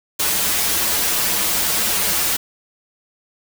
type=noise with comb filter; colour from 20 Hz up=white; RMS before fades=-19 dBFS; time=0.19-2.37 s; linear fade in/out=10 ms; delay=7.7 ms; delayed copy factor=-0.7; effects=none